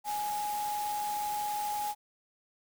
sine tone in noise, 833 Hz, G#5, 5 cents sharp, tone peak -31 dBFS, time 0.04-1.95 s, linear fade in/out 50 ms, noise white, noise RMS -42 dBFS, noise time 0.04-1.95 s, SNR +8 dB, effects none

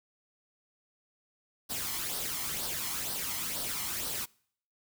white noise with flanger, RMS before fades -35 dBFS, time 1.69-4.26 s, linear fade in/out 20 ms, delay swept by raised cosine 0.21 to 0.98 ms, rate 2.1 Hz, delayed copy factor +0.55, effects noise-tail reverb RT60 0.6 s tail -25 dB re dry

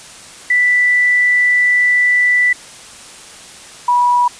sine tone pair in turn, 1975.5 / 974.2 Hz, B6 / B5, 0 / -24 cents, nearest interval octave, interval 1224 cents, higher first, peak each -9 dBFS, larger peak neither, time 0.5-2.53 / 3.88-4.28 s, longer first, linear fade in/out 5 ms, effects white hiss -36 dBFS RMS until 4.39 s + resampled to 22050 Hz

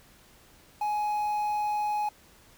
triangle tone with quantisation, 838 Hz, G#5, 15 cents sharp, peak -24 dBFS, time 0.81-2.09 s, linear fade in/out 5 ms, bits 8, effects pink hiss -57 dBFS RMS until 2.57 s

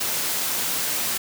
white high-pass noise, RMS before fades -25 dBFS, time 0-1.18 s, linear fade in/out 10 ms, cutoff 120 Hz, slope 12 dB/octave, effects none

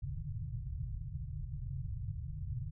white low-pass noise, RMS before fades -40 dBFS, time 0.02-2.71 s, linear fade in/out 10 ms, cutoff 150 Hz, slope 96 dB/octave, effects none

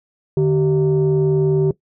sine tone pair together, 150 / 385 Hz, D3 / G4, +37 / -31 cents, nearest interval octave + major third, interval 1632 cents, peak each -14 dBFS, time 0.37-1.71 s, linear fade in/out 2 ms, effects noise-tail reverb RT60 0.1 s tail -18 dB re dry + tanh soft clip ceiling -9 dBFS

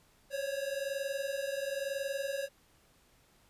square tone pair together, 540 / 561 Hz, C#5 / C#5, -45 / +21 cents, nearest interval minor second, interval 66 cents, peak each -38 / -37 dBFS, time 0.3-2.49 s, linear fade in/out 50 ms, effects pink hiss -66 dBFS RMS until 3.49 s + resampled to 32000 Hz

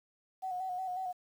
sine tone with vibrato, 740 Hz, F#5, in tune, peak -34 dBFS, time 0.42-1.13 s, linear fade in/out 20 ms, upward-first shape square, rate 5.5 Hz, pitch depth 35 cents each way, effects 10-bit

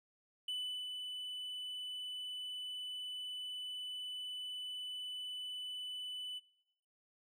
triangle tone with ADSR envelope, 2992 Hz, F#7, 19 cents sharp, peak -35 dBFS, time 0.48-6.4 s, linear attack 4 ms, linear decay 380 ms, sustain -5 dB, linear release 26 ms, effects noise-tail reverb RT60 1.0 s tail -24 dB re dry

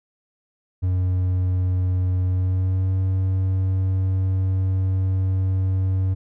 triangle tone with pitch glide, 91.7 to 94.39 Hz, F#2 to F#2, -15 to +35 cents, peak -16 dBFS, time 0.82-6.15 s, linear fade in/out 20 ms, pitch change +50 cents, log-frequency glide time 2.27-2.93 s, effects none

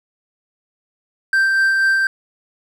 triangle tone with tremolo, 1568 Hz, G6, in tune, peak -10 dBFS, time 1.33-2.07 s, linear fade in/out 2 ms, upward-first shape sine, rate 4.1 Hz, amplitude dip 25%, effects none

